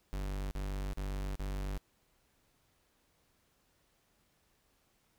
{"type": "tone bursts", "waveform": "45% pulse", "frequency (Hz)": 48.56, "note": "G1", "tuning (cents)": -16, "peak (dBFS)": -35, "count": 4, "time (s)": [0.13, 1.776], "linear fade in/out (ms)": 0, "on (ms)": 380, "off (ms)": 42, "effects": ["pink hiss -73 dBFS RMS until 5.18 s"]}